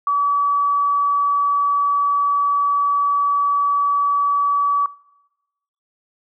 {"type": "tone", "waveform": "sine", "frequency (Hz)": 1144, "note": "D6", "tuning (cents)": -46, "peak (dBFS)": -15, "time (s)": [0.07, 4.86], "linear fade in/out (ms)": 2, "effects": ["noise-tail reverb RT60 1.0 s tail -22 dB re dry"]}